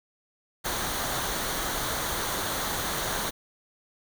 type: noise with comb filter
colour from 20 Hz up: pink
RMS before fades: -30 dBFS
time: 0.64-3.31 s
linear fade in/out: 20 ms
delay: 0.39 ms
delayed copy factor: -0.5
effects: none